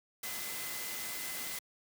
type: tone in noise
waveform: sine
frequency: 2034 Hz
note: C7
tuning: 50 cents flat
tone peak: -47 dBFS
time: 0.23-1.59 s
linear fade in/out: 5 ms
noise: white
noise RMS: -40 dBFS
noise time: 0.23-1.59 s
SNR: -10 dB
effects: high-pass 100 Hz 12 dB/octave